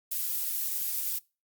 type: noise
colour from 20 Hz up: violet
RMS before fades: -31 dBFS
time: 0.11-1.19 s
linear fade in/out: 10 ms
effects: noise-tail reverb RT60 0.3 s tail -24 dB re dry + Opus 48 kbps